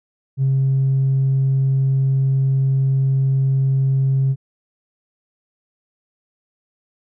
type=tone with tanh clipping; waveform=triangle; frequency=134.5 Hz; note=C3; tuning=48 cents sharp; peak=-14 dBFS; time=0.37-4.36 s; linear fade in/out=50 ms; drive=5 dB; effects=none